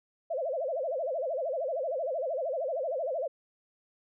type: tone with vibrato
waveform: sine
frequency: 587.3 Hz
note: D5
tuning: in tune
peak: -29 dBFS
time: 0.3-3.28 s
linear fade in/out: 10 ms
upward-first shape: sine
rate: 13 Hz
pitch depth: 260 cents each way
effects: none